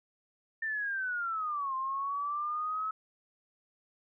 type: linear two-way sweep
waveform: sine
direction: down then up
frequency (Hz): 1802 to 1046.5 to 1296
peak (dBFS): -31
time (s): 0.62-2.91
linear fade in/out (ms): 5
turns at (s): 1.75
effects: none